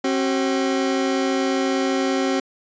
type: tone pair together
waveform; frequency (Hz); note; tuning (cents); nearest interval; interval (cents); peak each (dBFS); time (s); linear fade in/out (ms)
30% pulse; 268.5 / 380.1; C4 / F#4; +45 / +47; tritone; 602; -18 / -21; 0.04-2.4; 5
effects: resampled to 16000 Hz